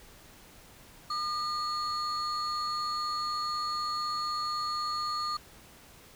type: tone pair together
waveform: sine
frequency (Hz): 1212 / 4342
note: D#6 / C#8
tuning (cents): -46 / -37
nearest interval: octave + minor seventh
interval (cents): 2209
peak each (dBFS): -29 / -33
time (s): 1.1-5.37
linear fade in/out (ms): 5
effects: tanh soft clip ceiling -27 dBFS + pink hiss -54 dBFS RMS until 6.15 s